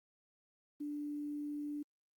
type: tone with quantisation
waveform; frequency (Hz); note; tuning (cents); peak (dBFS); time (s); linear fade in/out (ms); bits
sine; 293.7; D4; 0; -38; 0.8-1.83; 10; 11
effects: Opus 32 kbps